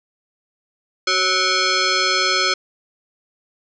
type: tone with frequency modulation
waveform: sine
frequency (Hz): 1480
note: F#6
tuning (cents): 0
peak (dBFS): -15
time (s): 1.07-2.54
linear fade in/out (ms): 5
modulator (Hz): 927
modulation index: 4.4
effects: none